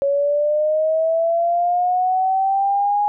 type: linear sweep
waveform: sine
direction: up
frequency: 554.4 to 830.6 Hz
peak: -15 dBFS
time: 0.02-3.08 s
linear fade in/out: 0 ms
effects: none